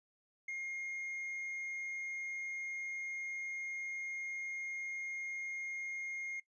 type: tone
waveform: triangle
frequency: 2134 Hz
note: C7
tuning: 34 cents sharp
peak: -37 dBFS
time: 0.48-6.4 s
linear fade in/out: 5 ms
effects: noise-tail reverb RT60 0.1 s tail -19 dB re dry + resampled to 22050 Hz